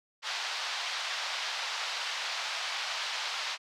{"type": "band-pass noise", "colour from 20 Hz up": "white", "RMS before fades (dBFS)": -35, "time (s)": [0.22, 3.58], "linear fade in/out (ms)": 50, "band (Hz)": [690, 4800], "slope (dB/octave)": 24, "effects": []}